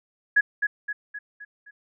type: tone with echo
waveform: sine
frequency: 1677 Hz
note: G#6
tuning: 16 cents sharp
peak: -14 dBFS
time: 0.36-0.41 s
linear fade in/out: 10 ms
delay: 260 ms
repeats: 5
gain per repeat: -6 dB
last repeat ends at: 1.71 s
effects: none